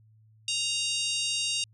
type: harmonic tone with a mistuned harmonic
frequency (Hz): 932.3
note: A#5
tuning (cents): 0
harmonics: 3 / 4 / 5 / 6 / 7 / 8 / 9 / 10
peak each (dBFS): -31 / -33 / -35 / -37 / -38 / -39 / -40 / -41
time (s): 0.48-1.64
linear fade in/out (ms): 2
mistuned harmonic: 7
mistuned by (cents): -25
effects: added 109 Hz sine -56 dBFS peak until 1.73 s